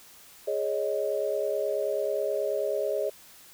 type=chord; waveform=sine; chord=Ab suspended fourth; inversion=none; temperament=just; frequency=415.3 / 553.7 / 623 Hz; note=Ab4 / Db5 / Eb5; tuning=0 / -2 / +2 cents; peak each=-30 dBFS; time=0.47-3.1 s; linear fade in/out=10 ms; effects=white hiss -52 dBFS RMS until 3.53 s